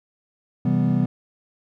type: chord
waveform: triangle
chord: C major seventh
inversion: none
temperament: equal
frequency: 130.81 / 164.81 / 196 / 246.9 Hz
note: C3 / E3 / G3 / B3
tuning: 0 / 0 / 0 / 0 cents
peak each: -21 dBFS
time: 0.65-1.06 s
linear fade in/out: 5 ms
effects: none